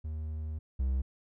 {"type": "tone pair in turn", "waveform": "triangle", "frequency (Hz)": [77.78, 65.51], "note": ["D#2", "C2"], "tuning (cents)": [0, 3], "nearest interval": "minor third", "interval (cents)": 297, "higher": "first", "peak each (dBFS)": [-32, -25], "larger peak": "second", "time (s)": [[0.04, 0.59], [0.79, 1.02]], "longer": "first", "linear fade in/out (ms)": 10, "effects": []}